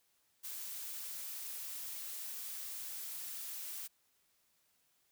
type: noise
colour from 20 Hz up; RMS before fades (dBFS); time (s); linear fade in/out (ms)
blue; -44; 0.43-3.88; 20
effects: white hiss -75 dBFS RMS until 5.11 s